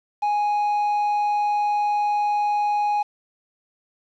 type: tone with quantisation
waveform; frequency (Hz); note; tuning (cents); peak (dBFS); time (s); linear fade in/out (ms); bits
triangle; 830; G#5; -1; -17; 0.22-3.03; 10; 7
effects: low-pass 5000 Hz 12 dB/octave